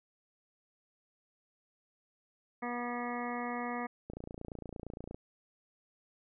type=harmonic tone; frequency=242 Hz; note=B3; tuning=35 cents flat; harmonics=1 / 2 / 3 / 4 / 5 / 7 / 8 / 9; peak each=-39 / -43 / -41 / -44 / -43 / -49 / -46 / -47 dBFS; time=2.62-3.87 s; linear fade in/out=10 ms
type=click train; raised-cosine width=2 ms; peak=-29 dBFS; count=31; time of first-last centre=4.1-5.145 s; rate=28.7 Hz
effects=none